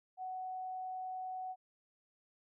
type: tone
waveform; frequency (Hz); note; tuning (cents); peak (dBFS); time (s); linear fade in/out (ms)
sine; 745; F#5; +12; -39; 0.17-1.56; 50
effects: none